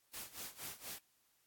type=noise with tremolo; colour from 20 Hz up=white; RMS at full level=-45 dBFS; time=0.13-0.99 s; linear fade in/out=10 ms; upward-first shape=sine; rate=4.2 Hz; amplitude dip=85%; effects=white hiss -75 dBFS RMS until 1.46 s + AAC 64 kbps